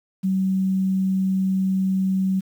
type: tone with quantisation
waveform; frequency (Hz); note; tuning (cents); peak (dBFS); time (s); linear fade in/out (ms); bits
sine; 190; F#3; +46; -18; 0.23-2.41; 20; 8
effects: none